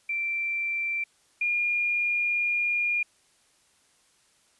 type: tone pair in turn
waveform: sine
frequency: 2349 / 2419 Hz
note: D7 / D#7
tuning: 0 / -49 cents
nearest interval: minor second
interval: 51 cents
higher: second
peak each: -26 / -23 dBFS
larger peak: second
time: 0.09-1.04 / 1.41-3.03 s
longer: second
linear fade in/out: 5 ms
effects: white hiss -64 dBFS RMS until 4.59 s + resampled to 24000 Hz